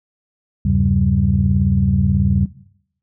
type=tone cluster; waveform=sine; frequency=77.9 / 96.5 / 134.6 / 192.5 Hz; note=D#2 / G2 / C3 / G3; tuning=+3 / -27 / +49 / -31 cents; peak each=-18 dBFS; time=0.65-2.46 s; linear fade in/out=5 ms; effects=noise-tail reverb RT60 0.7 s tail -18 dB re dry + tanh soft clip ceiling -2 dBFS